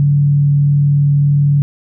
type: tone with frequency modulation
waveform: sine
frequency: 143.6 Hz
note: D3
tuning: 39 cents flat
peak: -8 dBFS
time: 0-1.62 s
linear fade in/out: 0 ms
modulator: 40.1 Hz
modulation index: 0.26
effects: none

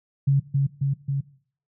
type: tone with echo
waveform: sine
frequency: 138.59 Hz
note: C#3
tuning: in tune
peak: -15 dBFS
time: 0.27-0.4 s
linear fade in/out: 10 ms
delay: 270 ms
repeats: 3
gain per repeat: -2 dB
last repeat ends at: 1.21 s
effects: noise-tail reverb RT60 0.5 s tail -18 dB re dry

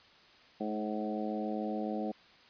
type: harmonic tone with a mistuned harmonic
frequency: 107 Hz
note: A2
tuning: 48 cents flat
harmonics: 2 / 3 / 4 / 5 / 6 / 7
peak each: -36 / -39 / -42 / -41 / -44 / -41 dBFS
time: 0.6-2.12 s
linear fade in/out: 10 ms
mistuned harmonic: 3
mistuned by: -17 cents
effects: white hiss -59 dBFS RMS until 2.49 s + resampled to 11025 Hz

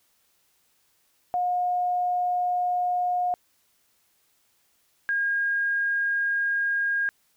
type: tone pair in turn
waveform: sine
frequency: 718 / 1624 Hz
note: F5 / G#6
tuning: +48 / -39 cents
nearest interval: octave + major second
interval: 1413 cents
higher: second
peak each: -22 / -22 dBFS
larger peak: neither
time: 1.34-3.34 / 5.09-7.09 s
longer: neither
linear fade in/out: 0 ms
effects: white hiss -67 dBFS RMS until 7.36 s

